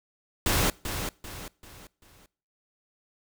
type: noise with echo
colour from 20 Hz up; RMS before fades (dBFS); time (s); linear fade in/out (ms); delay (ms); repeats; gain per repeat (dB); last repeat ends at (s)
pink; -24; 0.46-0.7; 2; 390; 4; -8; 2.26
effects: noise-tail reverb RT60 0.5 s tail -24 dB re dry